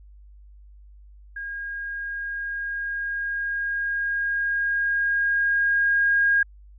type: tone with level ramp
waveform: sine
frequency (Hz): 1627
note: G#6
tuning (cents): -36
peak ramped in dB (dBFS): -30 to -16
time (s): 1.36-6.43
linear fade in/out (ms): 5
effects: added 50 Hz sine -45 dBFS peak until 6.78 s